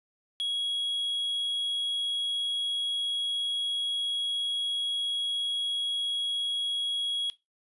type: tone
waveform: triangle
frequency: 3319 Hz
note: G#7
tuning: 2 cents flat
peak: -26 dBFS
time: 0.4-7.3 s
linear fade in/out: 0 ms
effects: noise-tail reverb RT60 0.2 s tail -17 dB re dry + resampled to 24000 Hz